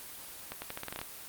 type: accelerating click train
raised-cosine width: 0.3 ms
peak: -21 dBFS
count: 10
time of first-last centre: 0.52-1.015 s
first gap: 100 ms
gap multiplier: 0.84
effects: white hiss -46 dBFS RMS until 1.28 s + Opus 24 kbps